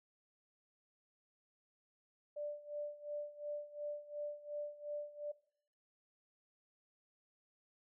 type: tone with tremolo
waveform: sine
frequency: 589 Hz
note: D5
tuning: 5 cents sharp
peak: -38 dBFS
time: 2.36-5.32 s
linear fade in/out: 10 ms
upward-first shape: sine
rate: 2.8 Hz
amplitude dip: 85%
effects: noise-tail reverb RT60 0.6 s tail -20 dB re dry